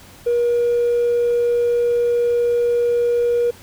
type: tone with hard clipping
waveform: sine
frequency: 477.7 Hz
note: A#4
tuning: 42 cents sharp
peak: -15 dBFS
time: 0.26-3.51 s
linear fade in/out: 10 ms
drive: 1 dB
effects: added 94 Hz sine -50 dBFS peak until 3.62 s + pink hiss -44 dBFS RMS until 3.62 s